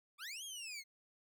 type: linear two-way sweep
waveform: 20% pulse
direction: up then down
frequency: 1108.7 to 3322 to 2086 Hz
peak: -39 dBFS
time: 0.18-0.84 s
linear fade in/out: 50 ms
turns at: 0.44 s
effects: none